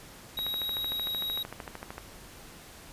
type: tone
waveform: square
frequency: 3818 Hz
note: A#7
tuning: 41 cents sharp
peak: -31 dBFS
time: 0.37-1.43 s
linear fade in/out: 5 ms
type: click train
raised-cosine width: 0.5 ms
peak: -23 dBFS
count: 22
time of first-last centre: 0.39-1.981 s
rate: 13.2 Hz
effects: pink hiss -49 dBFS RMS until 2.92 s + resampled to 32000 Hz